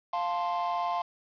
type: chord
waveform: triangle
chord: F major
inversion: none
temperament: equal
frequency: 698.5 / 880 / 1046.5 Hz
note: F5 / A5 / C6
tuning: 0 / 0 / 0 cents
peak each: -29 / -32 / -30 dBFS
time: 0.13-1.02 s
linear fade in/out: 5 ms
effects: resampled to 11025 Hz + 8-bit